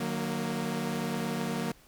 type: chord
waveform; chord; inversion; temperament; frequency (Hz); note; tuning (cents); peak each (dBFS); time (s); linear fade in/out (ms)
sawtooth; D# minor; none; equal with one note detuned; 151.75 / 185 / 233.1; D#3 / F#3 / A#3; -43 / 0 / 0; -33 / -31 / -29; 0-1.72; 5
effects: pink hiss -59 dBFS RMS until 1.87 s